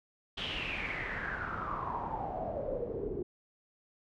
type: noise with low-pass filter sweep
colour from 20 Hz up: pink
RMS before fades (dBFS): -37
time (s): 0.37-3.23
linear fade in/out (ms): 10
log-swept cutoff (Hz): 3300 to 370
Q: 7.8
effects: none